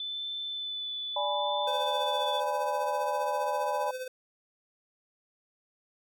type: tone with vibrato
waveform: sine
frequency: 3505 Hz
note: A7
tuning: 7 cents flat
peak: -33 dBFS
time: 0-2.4 s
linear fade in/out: 2 ms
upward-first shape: sine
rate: 0.74 Hz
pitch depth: 14 cents each way
type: chord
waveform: sine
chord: G# diminished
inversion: second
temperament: equal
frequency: 587.3 / 830.6 / 987.8 Hz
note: D5 / G#5 / B5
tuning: 0 / 0 / 0 cents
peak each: -32 / -32 / -33 dBFS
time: 1.16-3.91 s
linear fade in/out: 5 ms
type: tone with tremolo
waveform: square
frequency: 512 Hz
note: C5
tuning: 38 cents flat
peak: -33 dBFS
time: 1.67-4.08 s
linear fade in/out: 5 ms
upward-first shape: triangle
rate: 15 Hz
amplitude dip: 65%
effects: none